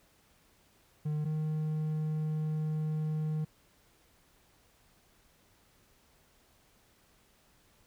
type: tone pair in turn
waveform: triangle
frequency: 151.4 / 154.85 Hz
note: D#3 / D#3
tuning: -47 / -8 cents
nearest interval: unison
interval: 39 cents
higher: second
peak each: -28 dBFS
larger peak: neither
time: 1.05-1.25 / 1.25-3.45 s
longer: second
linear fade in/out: 10 ms
effects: pink hiss -66 dBFS RMS until 7.86 s